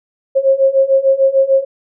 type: beating tone pair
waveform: sine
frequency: 535 / 541.7 Hz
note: C5 / C#5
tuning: +38 / -40 cents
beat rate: 6.7 Hz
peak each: -13 / -11 dBFS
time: 0.35-1.65 s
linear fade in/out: 20 ms
effects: none